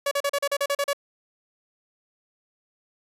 sawtooth tone bursts, 566 Hz, C#5, 36 cents sharp, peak -18 dBFS, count 10, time 0.06-0.932 s, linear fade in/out 5 ms, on 53 ms, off 38 ms, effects resampled to 32000 Hz

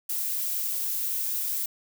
violet noise, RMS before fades -29 dBFS, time 0.09-1.66 s, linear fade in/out 5 ms, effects none

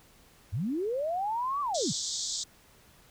sine linear two-way sweep, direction up then down, 78.8 to 1174.7 to 93 Hz, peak -28 dBFS, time 0.52-1.93 s, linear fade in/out 20 ms, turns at 1.61 s
white band-pass noise, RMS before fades -34 dBFS, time 1.74-2.44 s, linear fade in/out 10 ms, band 3400 to 7800 Hz, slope 96 dB/octave
effects pink hiss -59 dBFS RMS until 3.1 s

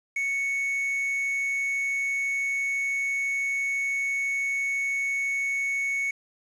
triangle tone with quantisation, 2217 Hz, C#7, in tune, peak -23 dBFS, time 0.16-6.11 s, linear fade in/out 5 ms, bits 8, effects resampled to 24000 Hz

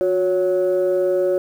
sine tone pair together, 363.9 / 557.7 Hz, F#4 / C#5, -29 / +10 cents, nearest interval perfect fifth, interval 739 cents, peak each -17 dBFS, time 0.01-1.38 s, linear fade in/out 0 ms, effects tanh soft clip ceiling -11 dBFS + 8-bit

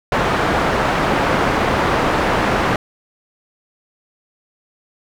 white low-pass noise, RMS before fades -17 dBFS, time 0.12-2.76 s, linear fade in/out 2 ms, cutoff 1200 Hz, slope 12 dB/octave, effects none

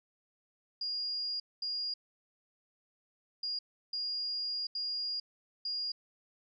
sine tone bursts at uneven times, 4842 Hz, D#8, 48 cents flat, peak -33 dBFS, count 6, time 0.81-1.4 / 1.62-1.94 / 3.43-3.59 / 3.93-4.67 / 4.75-5.2 / 5.65-5.92 s, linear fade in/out 5 ms, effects none

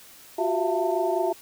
sine tone cluster, 355.3 / 380.6 / 663 / 692 / 893 Hz, F4 / F#4 / E5 / F5 / A5, +30 / +49 / +10 / -16 / +25 cents, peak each -27 / -28 / -26 / -34 / -30 dBFS, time 0.38-1.33 s, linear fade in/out 10 ms, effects white hiss -49 dBFS RMS until 1.41 s

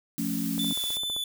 sine chord, F augmented, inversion none, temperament equal, 174.61 / 220 / 277.2 Hz, F3 / A3 / C#4, 0 / 0 / 0 cents, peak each -33 / -31 / -31 dBFS, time 0.18-0.73 s, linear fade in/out 5 ms
blue noise, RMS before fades -37 dBFS, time 0.18-0.97 s, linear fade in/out 0 ms
click train, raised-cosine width 1 ms, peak -28 dBFS, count 10, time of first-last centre 0.58-1.164 s, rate 15.4 Hz
45% pulse tone with vibrato, 3495 Hz, A7, 12 cents flat, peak -28 dBFS, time 0.59-1.24 s, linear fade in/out 2 ms, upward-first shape square, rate 2.8 Hz, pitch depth 9 cents each way
effects none

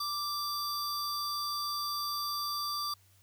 square tone pair together, 1174.7 / 4693 Hz, D6 / D8, 0 / -2 cents, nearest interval 2 octaves, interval 2398 cents, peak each -36 / -36 dBFS, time 0-2.94 s, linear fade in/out 5 ms, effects added 96 Hz sine -63 dBFS peak until 3.22 s + white hiss -66 dBFS RMS until 3.22 s

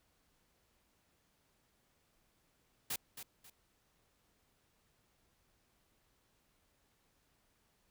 white noise with echo, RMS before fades -38 dBFS, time 2.9-2.96 s, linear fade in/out 5 ms, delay 270 ms, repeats 2, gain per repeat -10 dB, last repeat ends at 3.5 s, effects pink hiss -75 dBFS RMS until 7.9 s

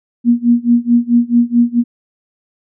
sine tone with tremolo, 238.2 Hz, A#3, 38 cents sharp, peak -5 dBFS, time 0.24-1.84 s, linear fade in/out 50 ms, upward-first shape sine, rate 4.6 Hz, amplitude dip 95%, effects none

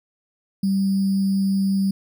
sine tone with sample-and-hold, 194.6 Hz, G3, 12 cents flat, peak -17 dBFS, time 0.63-1.91 s, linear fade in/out 5 ms, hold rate 4900 Hz, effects none

